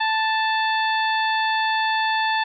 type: harmonic tone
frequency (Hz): 880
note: A5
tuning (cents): 0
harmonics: 1 / 2 / 3 / 4 / 5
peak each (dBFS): -21 / -24 / -30 / -30 / -34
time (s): 0-2.44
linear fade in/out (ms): 10
effects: none